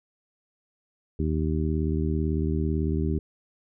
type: harmonic tone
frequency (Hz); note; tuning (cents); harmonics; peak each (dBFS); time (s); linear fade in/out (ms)
78; D#2; +5; 1 / 2 / 3 / 4 / 5; -26 / -29 / -31 / -32 / -33; 1.19-3.19; 5
effects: none